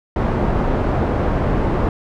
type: low-pass noise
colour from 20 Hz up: pink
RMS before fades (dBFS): -18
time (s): 0.16-1.89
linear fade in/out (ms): 2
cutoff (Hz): 940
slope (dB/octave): 12
effects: none